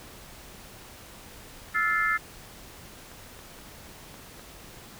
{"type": "chord", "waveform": "sine", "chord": "F major seventh", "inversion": "third", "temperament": "just", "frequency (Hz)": [1309.6, 1396.9, 1746.1, 2095], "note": ["E6", "F6", "A6", "C7"], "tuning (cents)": [-12, 0, -14, 2], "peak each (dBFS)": [-28, -31, -26, -29], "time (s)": [1.74, 2.18], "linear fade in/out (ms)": 20}
{"type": "clicks", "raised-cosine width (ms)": 0.5, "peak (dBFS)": -32, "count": 5, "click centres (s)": [3.116, 3.391, 3.588, 4.142, 4.395]}
{"effects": ["pink hiss -47 dBFS RMS until 4.99 s"]}